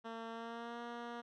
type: tone with pitch glide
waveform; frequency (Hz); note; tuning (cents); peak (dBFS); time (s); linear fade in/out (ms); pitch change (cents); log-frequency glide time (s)
10% pulse; 227.5 to 237.3; A#3 to A#3; -42 to +31; -35; 0.04-1.22; 20; +73; 0.3-0.81
effects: low-pass 3000 Hz 12 dB/octave